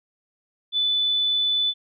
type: tone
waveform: sine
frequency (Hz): 3492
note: A7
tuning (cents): -14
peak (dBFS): -19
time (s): 0.72-1.74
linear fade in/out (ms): 50
effects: none